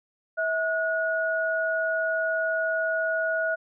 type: tone pair together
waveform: sine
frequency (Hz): 647.2 / 1453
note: E5 / F#6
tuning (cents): -32 / -32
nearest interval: octave + major second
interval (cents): 1400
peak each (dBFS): -26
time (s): 0.37-3.56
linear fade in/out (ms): 20
effects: none